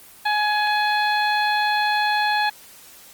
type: harmonic tone with a mistuned harmonic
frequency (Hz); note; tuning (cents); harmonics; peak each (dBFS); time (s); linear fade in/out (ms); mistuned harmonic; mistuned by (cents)
840; G#5; +19; 1 / 2 / 3 / 4 / 5; -20 / -23 / -29 / -31 / -29; 0.25-2.5; 10; 4; +24
effects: white hiss -46 dBFS RMS until 3.13 s + Opus 24 kbps